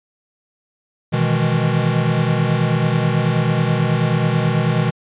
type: chord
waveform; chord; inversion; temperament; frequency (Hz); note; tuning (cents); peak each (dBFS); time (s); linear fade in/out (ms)
square; E major seventh; second; equal; 123.47 / 155.56 / 164.81 / 207.7; B2 / D#3 / E3 / G#3; 0 / 0 / 0 / 0; -20 / -20 / -22 / -25; 1.12-4.91; 20
effects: resampled to 8000 Hz